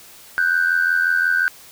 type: tone pair together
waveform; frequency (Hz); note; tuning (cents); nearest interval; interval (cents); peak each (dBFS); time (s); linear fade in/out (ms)
sine; 1482.4 / 1568; F#6 / G6; +3 / 0; minor second; 97; -17; 0.38-1.48; 0
effects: tanh soft clip ceiling -9 dBFS + white hiss -44 dBFS RMS until 1.71 s